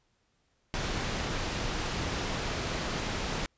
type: low-pass noise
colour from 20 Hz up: pink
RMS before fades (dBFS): -33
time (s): 0.74-3.46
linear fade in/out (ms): 0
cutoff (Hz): 6200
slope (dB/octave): 12
effects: pink hiss -73 dBFS RMS until 3.57 s + resampled to 16000 Hz